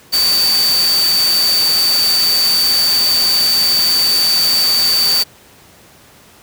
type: tone in noise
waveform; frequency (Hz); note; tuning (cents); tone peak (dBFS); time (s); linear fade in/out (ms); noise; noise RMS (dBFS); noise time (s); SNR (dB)
sine; 4584; D8; -43; -11; 0.12-5.24; 20; white; -20; 0.12-5.24; +6
effects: pink hiss -44 dBFS RMS until 6.42 s + high-pass 80 Hz 12 dB/octave